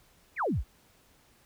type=exponential sweep; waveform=sine; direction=down; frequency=2637 to 36.28 Hz; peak=-26 dBFS; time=0.36-0.64 s; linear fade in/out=50 ms; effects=pink hiss -63 dBFS RMS until 1.45 s